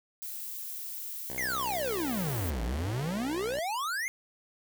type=noise; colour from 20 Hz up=violet; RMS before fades=-39 dBFS; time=0.22-2.5 s; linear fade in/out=0 ms
type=tone with pitch glide; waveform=5% pulse; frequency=64.1 to 62.49 Hz; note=C2 to B1; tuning=-35 to +21 cents; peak=-29 dBFS; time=1.3-3.6 s; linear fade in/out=0 ms; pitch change=-44 cents; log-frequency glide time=1.85-3.45 s
type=exponential two-way sweep; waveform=square; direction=down then up; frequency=2176 to 53 to 2176 Hz; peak=-31 dBFS; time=1.38-4.08 s; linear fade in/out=0 ms; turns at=2.63 s
effects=none